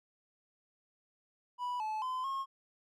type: tone with pitch steps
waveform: triangle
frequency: 984 / 865 / 1023 / 1081 Hz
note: B5 / A5 / C6 / C#6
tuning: -7 / -30 / -39 / -44 cents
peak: -32 dBFS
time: 1.58-2.46 s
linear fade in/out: 50 ms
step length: 220 ms
effects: none